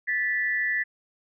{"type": "tone pair together", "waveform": "sine", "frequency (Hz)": [1754.3, 1967], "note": ["A6", "B6"], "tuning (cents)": [-6, -7], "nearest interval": "major second", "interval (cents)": 199, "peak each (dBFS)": -26, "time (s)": [0.07, 0.84], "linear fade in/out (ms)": 20, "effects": []}